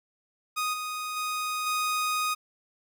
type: tone with level steps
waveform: sawtooth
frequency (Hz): 1244.5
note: D#6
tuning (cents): 0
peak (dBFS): -23 / -28 / -25 / -22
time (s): 0.56-2.35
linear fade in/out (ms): 20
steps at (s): 0.73 / 1.16 / 1.66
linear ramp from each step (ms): 10
effects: none